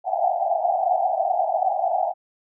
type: band-pass noise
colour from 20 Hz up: pink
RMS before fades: -22 dBFS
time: 0.04-2.14 s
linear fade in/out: 50 ms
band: 660 to 790 Hz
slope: 96 dB/octave
effects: none